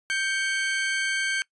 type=tone pair together; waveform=35% pulse; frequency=1568 / 2237 Hz; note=G6 / C#7; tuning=0 / +15 cents; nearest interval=tritone; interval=615 cents; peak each=-24 / -27 dBFS; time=0.1-1.42 s; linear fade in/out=0 ms; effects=noise-tail reverb RT60 0.1 s tail -22 dB re dry + resampled to 22050 Hz